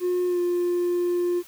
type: tone with pitch glide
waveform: triangle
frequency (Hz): 359 to 352.2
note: F4 to F4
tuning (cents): +48 to +15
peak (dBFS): -18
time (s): 0-1.43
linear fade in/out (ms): 50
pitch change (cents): -33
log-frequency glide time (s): 0.27-0.39
effects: tanh soft clip ceiling -16 dBFS + white hiss -49 dBFS RMS until 1.47 s